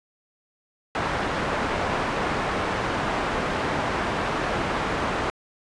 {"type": "low-pass noise", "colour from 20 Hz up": "white", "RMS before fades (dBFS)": -26, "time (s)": [0.95, 5.3], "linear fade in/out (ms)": 0, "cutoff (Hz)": 1300, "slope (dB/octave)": 12, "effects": ["resampled to 22050 Hz"]}